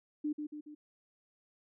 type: tone with echo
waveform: sine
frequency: 299.3 Hz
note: D4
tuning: 33 cents sharp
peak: -31 dBFS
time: 0.24-0.33 s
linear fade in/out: 10 ms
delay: 140 ms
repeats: 3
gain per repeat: -5 dB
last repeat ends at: 0.75 s
effects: none